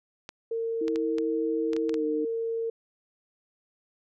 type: clicks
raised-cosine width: 0.2 ms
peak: -21 dBFS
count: 8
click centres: 0.291 / 0.881 / 0.959 / 1.184 / 1.733 / 1.765 / 1.894 / 1.942 s
type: tone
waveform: sine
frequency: 456.2 Hz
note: A#4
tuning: 37 cents flat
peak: -27 dBFS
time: 0.51-2.7 s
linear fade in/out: 5 ms
type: tone with pitch glide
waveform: sine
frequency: 323.1 to 306.2 Hz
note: E4 to D#4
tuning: -35 to -28 cents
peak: -28 dBFS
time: 0.81-2.25 s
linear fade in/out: 5 ms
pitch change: -93 cents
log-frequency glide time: 1.91-2.04 s
effects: none